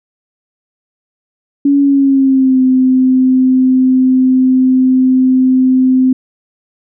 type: tone with pitch glide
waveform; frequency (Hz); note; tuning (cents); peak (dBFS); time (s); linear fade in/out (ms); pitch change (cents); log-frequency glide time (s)
sine; 281.6 to 258.2; C#4 to C4; +27 to -23; -6; 1.65-6.13; 5; -150; 1.8-2.61
effects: none

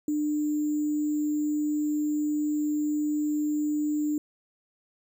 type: tone with sample-and-hold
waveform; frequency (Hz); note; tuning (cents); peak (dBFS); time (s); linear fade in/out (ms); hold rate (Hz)
sine; 299.3; D4; +33; -24; 0.08-4.18; 2; 7350
effects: none

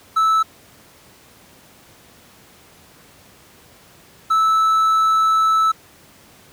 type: tone bursts at uneven times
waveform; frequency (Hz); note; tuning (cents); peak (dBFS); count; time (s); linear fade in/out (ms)
triangle; 1310; E6; -11; -11; 2; 0.16-0.43 / 4.3-5.72; 10
effects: pink hiss -48 dBFS RMS until 6.52 s + high-pass 80 Hz 12 dB/octave

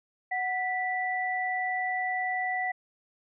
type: tone pair together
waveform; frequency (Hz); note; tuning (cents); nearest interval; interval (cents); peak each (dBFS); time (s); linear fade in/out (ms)
sine; 740 / 1969.3; F#5 / B6; 0 / -5; octave + perfect fourth; 1695; -30 / -30; 0.31-2.72; 10
effects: none

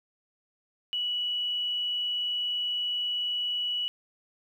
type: tone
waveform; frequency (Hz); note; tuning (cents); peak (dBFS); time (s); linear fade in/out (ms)
sine; 2941; F#7; -11; -27; 0.93-3.88; 0
effects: 10-bit

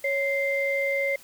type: tone pair together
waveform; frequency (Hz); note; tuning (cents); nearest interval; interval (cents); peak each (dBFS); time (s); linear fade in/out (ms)
sine; 553 / 2088; C#5 / C7; -4 / -4; octave + major seventh; 2300; -25; 0.04-1.16; 5
effects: tanh soft clip ceiling -15 dBFS + white hiss -51 dBFS RMS until 1.23 s

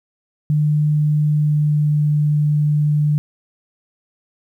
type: tone with pitch glide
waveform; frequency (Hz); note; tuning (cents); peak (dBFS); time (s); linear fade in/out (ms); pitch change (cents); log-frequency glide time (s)
sine; 150.3 to 149.09; D3 to D3; +40 to +26; -13; 0.5-3.18; 0; -14; 1.02-2.1
effects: 9-bit

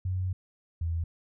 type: tone pair in turn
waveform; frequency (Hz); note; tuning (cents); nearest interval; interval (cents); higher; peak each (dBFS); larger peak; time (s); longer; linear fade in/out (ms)
sine; 92.5 / 83.08; F#2 / E2; 0 / +14; major second; 186; first; -27 / -27; neither; 0.05-0.33 / 0.81-1.04; first; 5
effects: none

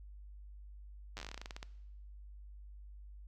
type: slowing click train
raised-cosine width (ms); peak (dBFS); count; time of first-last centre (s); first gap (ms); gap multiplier
0.2; -27; 17; 1.17-1.629; 9; 1.14
effects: noise-tail reverb RT60 0.9 s tail -19 dB re dry + added 50 Hz sine -49 dBFS peak until 3.27 s

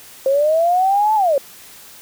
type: linear two-way sweep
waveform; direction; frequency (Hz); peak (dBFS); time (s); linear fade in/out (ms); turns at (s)
sine; up then down; 527 to 880 to 527; -12; 0.26-1.38; 2; 1.15
effects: white hiss -41 dBFS RMS until 2.01 s

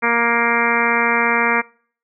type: harmonic tone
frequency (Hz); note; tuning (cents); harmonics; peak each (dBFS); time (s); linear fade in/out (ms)
234.5; A#3; +11; 1 / 2 / 3 / 4 / 5 / 6 / 7 / 8 / 9 / 10; -25 / -23 / -28 / -22 / -23 / -23 / -24 / -25 / -22 / -24; 0.02-1.62; 20
effects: noise-tail reverb RT60 0.5 s tail -24 dB re dry

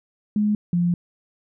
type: tone pair in turn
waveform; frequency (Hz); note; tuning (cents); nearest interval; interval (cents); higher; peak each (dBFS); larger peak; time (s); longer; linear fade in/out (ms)
sine; 209.7 / 174.19; G#3 / F3; +17 / -4; minor third; 321; first; -17; neither; 0.36-0.55 / 0.73-0.94; second; 2
effects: none

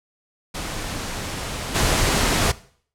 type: noise with level steps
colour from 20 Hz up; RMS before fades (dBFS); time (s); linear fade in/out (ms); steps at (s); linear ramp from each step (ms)
pink; -29 / -19; 0.54-2.52; 10; 1.74; 20
effects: noise-tail reverb RT60 0.5 s tail -18 dB re dry + low-pass 10000 Hz 12 dB/octave

